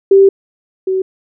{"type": "tone pair in turn", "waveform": "sine", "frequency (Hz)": [390.7, 378], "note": ["G4", "F#4"], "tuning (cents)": [-6, 37], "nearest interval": "minor second", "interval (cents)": 57, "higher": "first", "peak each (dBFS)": [-3, -12], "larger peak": "first", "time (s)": [[0.11, 0.29], [0.87, 1.02]], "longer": "first", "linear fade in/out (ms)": 5, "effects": []}